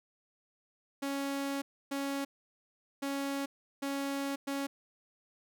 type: tone bursts at uneven times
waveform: sawtooth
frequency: 277.5 Hz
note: C#4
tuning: 2 cents sharp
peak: -29 dBFS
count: 5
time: 1.02-1.62 / 1.91-2.25 / 3.02-3.46 / 3.82-4.36 / 4.47-4.67 s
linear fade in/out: 10 ms
effects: none